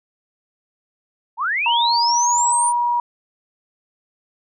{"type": "linear sweep", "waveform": "sine", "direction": "up", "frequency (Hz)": [835, 9360], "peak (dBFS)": -18, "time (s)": [1.37, 2.73], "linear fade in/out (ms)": 50}
{"type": "tone with pitch glide", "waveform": "sine", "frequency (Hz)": [942, 959], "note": ["A#5", "A#5"], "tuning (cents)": [18, 49], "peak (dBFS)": -16, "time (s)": [1.66, 3], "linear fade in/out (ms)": 2, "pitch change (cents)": 31, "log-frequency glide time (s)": [2.03, 2.25]}
{"effects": []}